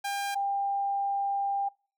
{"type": "tone pair in turn", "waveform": ["sawtooth", "sine"], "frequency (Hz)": [801, 796.4], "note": ["G5", "G5"], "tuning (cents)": [37, 27], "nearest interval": "unison", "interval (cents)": 10, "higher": "first", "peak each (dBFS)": -26, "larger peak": "neither", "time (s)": [[0.04, 0.35], [0.35, 1.69]], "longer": "second", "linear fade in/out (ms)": 10, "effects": ["noise-tail reverb RT60 0.4 s tail -26 dB re dry"]}